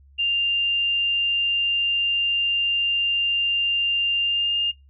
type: tone with pitch glide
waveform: sine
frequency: 2794 to 2817 Hz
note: F7 to F7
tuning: 0 to +14 cents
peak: -19 dBFS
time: 0.18-4.72 s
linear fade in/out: 20 ms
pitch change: +14 cents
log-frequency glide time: 4.21-4.56 s
effects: noise-tail reverb RT60 0.2 s tail -23 dB re dry + added 69 Hz sine -49 dBFS peak until 4.89 s